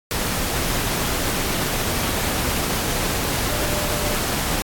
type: tone in noise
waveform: sine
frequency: 596 Hz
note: D5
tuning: 25 cents sharp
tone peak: -30 dBFS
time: 3.49-4.15 s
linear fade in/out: 0 ms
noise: pink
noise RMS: -23 dBFS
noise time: 0.11-4.62 s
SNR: -10 dB
effects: AAC 64 kbps